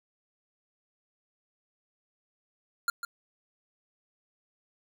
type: tone with echo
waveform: square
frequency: 1396.9 Hz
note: F6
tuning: in tune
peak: -25 dBFS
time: 2.88-2.9 s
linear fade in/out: 2 ms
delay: 150 ms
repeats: 1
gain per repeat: -9 dB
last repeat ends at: 3.05 s
effects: none